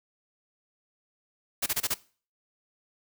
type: noise bursts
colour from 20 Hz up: white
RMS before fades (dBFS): -27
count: 5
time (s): 1.62-1.943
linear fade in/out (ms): 10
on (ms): 43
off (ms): 27
effects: noise-tail reverb RT60 0.4 s tail -20 dB re dry